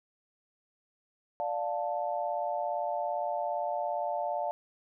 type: chord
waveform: sine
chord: D minor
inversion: none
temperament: just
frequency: 587.3 / 704.8 / 881 Hz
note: D5 / F5 / A5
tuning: 0 / +16 / +2 cents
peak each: -34 / -33 / -35 dBFS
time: 1.4-4.51 s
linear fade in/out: 0 ms
effects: none